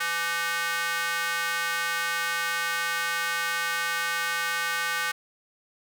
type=tone with high-pass filter; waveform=square; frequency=168.5 Hz; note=E3; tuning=38 cents sharp; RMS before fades=-28 dBFS; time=0-5.12 s; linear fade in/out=10 ms; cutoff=1500 Hz; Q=2.3; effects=none